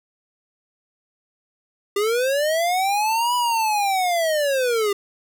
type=linear two-way sweep; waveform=square; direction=up then down; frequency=394.8 to 987.8 to 394.8 Hz; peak=-19 dBFS; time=1.96-4.93 s; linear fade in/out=5 ms; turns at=3.35 s; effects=none